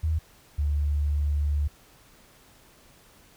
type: tone pair in turn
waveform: sine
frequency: 79.2 / 73.1 Hz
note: D#2 / D2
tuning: +31 / -7 cents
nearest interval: minor second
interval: 138 cents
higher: first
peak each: -22 dBFS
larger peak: neither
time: 0.03-0.19 / 0.58-1.68 s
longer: second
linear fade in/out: 10 ms
effects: pink hiss -56 dBFS RMS until 3.36 s